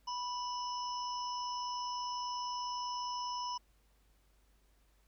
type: harmonic tone with a mistuned harmonic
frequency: 985 Hz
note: B5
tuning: 5 cents flat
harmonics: 1 / 3 / 5 / 6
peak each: -37 / -49 / -44 / -52 dBFS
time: 0.07-3.58 s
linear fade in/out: 10 ms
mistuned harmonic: 5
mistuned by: +120 cents
effects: added 50 Hz sine -67 dBFS peak until 5.07 s + pink hiss -74 dBFS RMS until 5.07 s